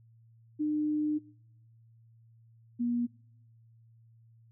sine tone pair in turn, 301.9 / 239.6 Hz, D4 / A#3, +48 / +48 cents, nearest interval major third, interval 400 cents, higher first, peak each -27 dBFS, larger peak neither, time 0.59-1.19 / 2.79-3.07 s, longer first, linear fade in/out 20 ms, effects noise-tail reverb RT60 0.9 s tail -25 dB re dry + added 114 Hz sine -57 dBFS peak until 4.51 s

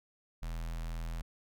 square tone with notch filter, 41.2 Hz, E1, in tune, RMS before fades -38 dBFS, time 0.42-1.22 s, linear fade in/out 10 ms, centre 360 Hz, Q 1, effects none

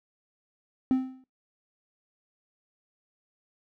triangle tone with exponential decay, 260 Hz, C4, 11 cents flat, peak -15 dBFS, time 0.91-1.24 s, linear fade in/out 1 ms, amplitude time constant 71 ms, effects noise-tail reverb RT60 0.2 s tail -21 dB re dry + tanh soft clip ceiling -13 dBFS

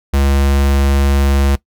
square tone, 69.3 Hz, C#2, in tune, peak -11 dBFS, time 0.13-1.56 s, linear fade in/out 10 ms, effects noise-tail reverb RT60 0.1 s tail -19 dB re dry

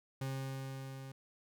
40% pulse tone with level ramp, 134.1 Hz, C3, 43 cents sharp, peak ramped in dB -35 to -45 dBFS, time 0.21-1.12 s, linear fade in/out 5 ms, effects none

